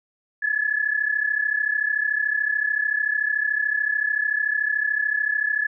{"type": "tone pair together", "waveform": "sine", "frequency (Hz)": [1693.4, 1727], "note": ["G#6", "A6"], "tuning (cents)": [33, -33], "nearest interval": "unison", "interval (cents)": 34, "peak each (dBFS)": [-23, -23], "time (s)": [0.42, 5.67], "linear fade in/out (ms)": 10, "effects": []}